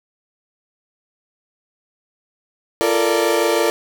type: chord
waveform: 35% pulse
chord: Bb major seventh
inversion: second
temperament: equal with one note detuned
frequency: 342.8 / 440 / 466.2 / 587.3 Hz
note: F4 / A4 / Bb4 / D5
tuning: -32 / 0 / 0 / 0 cents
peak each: -19 dBFS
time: 2.81-3.7 s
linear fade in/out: 0 ms
effects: none